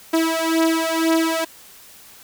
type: beating tone pair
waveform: sawtooth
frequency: 324.7 / 326.7 Hz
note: E4 / E4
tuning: -26 / -15 cents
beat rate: 2 Hz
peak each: -16 dBFS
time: 0.13-1.45 s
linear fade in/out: 10 ms
effects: white hiss -45 dBFS RMS until 2.23 s